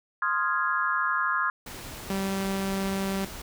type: chord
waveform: sine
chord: F minor seventh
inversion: second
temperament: equal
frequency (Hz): 1046.5 / 1244.5 / 1396.9 / 1661.2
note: C6 / Eb6 / F6 / Ab6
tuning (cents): 0 / 0 / 0 / 0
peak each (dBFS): -29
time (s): 0.22-1.5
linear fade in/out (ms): 2
type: noise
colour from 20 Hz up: pink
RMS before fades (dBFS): -40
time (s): 1.66-3.42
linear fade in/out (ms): 5
type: tone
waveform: sawtooth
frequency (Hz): 194.2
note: G3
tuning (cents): -16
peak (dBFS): -23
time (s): 2.1-3.25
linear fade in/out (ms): 2
effects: none